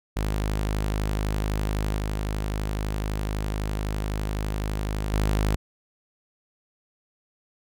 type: tone with level steps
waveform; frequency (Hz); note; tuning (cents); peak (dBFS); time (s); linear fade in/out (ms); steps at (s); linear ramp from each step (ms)
sawtooth; 51.91; G#1; 0; -20 / -22 / -17; 0.16-5.56; 10; 1.98 / 5.13; 2
effects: none